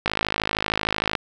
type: click train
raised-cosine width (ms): 0.3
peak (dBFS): -5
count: 59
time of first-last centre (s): 0.06-1.152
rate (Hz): 53.1
effects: none